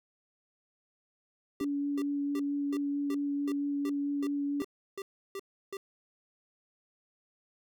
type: tone bursts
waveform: square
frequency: 392 Hz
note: G4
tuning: in tune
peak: -37 dBFS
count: 12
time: 1.6-5.77 s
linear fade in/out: 2 ms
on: 45 ms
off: 330 ms
type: tone with vibrato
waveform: sine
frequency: 284.9 Hz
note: C#4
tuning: 48 cents sharp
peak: -29 dBFS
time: 1.61-4.62 s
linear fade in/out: 0 ms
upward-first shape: sine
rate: 4.5 Hz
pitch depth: 8 cents each way
effects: none